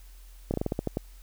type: slowing click train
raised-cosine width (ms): 2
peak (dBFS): -14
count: 9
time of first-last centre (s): 0.51-0.971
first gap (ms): 29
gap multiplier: 1.19
effects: added 43 Hz sine -46 dBFS peak until 1.22 s + white hiss -59 dBFS RMS until 1.22 s